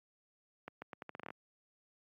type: accelerating click train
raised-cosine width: 0.5 ms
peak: -29 dBFS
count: 11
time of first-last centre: 0.68-1.305 s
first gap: 140 ms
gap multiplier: 0.8
effects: high-pass 150 Hz 12 dB/octave + Opus 48 kbps